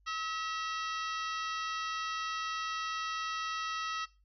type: harmonic tone with a mistuned harmonic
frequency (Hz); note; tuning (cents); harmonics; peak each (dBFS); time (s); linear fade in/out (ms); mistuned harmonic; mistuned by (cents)
644; E5; -41; 2 / 3 / 4 / 5 / 6 / 7 / 8 / 9; -36 / -43 / -45 / -45 / -47 / -48 / -48 / -49; 0.06-4.06; 20; 4; +76
effects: noise-tail reverb RT60 0.3 s tail -20 dB re dry + added 50 Hz sine -64 dBFS peak until 4.24 s